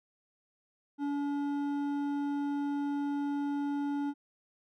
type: tone with hard clipping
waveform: triangle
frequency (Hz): 285.7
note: D4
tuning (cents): -48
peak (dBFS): -32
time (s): 0.98-4.14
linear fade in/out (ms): 50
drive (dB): 12
effects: none